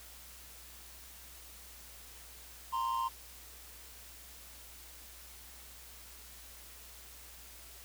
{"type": "tone pair together", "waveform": "triangle", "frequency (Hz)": [932.3, 1046.5], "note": ["A#5", "C6"], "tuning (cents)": [0, 0], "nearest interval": "major second", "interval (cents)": 200, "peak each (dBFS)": [-34, -31], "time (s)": [2.72, 3.09], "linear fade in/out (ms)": 20, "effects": ["added 60 Hz sine -57 dBFS peak until 7.84 s", "white hiss -53 dBFS RMS until 7.84 s"]}